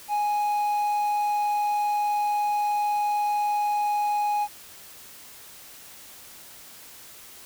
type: tone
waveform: triangle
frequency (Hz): 830.6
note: G#5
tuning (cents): 0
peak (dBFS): -20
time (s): 0.08-4.48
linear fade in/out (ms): 50
effects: white hiss -46 dBFS RMS until 7.45 s